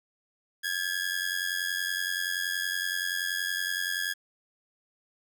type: ring-modulated tone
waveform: sawtooth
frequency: 1661.2 Hz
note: G#6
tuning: in tune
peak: -22 dBFS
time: 0.63-4.14 s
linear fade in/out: 20 ms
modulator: 45.3 Hz
effects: 10-bit